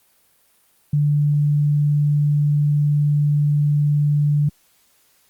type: tone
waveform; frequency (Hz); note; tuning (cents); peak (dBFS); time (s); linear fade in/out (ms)
sine; 146.83; D3; 0; -14; 0.93-4.49; 5
effects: white hiss -59 dBFS RMS until 5.29 s + Opus 32 kbps